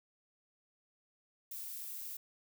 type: noise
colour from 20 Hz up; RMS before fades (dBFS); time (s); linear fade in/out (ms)
violet; -44; 1.51-2.17; 5
effects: none